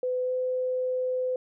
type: tone with pitch glide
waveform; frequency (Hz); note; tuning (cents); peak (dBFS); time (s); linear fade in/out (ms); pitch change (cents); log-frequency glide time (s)
sine; 504 to 508.4; B4 to C5; +35 to -50; -25; 0.03-1.36; 2; +15; 0.23-0.32
effects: none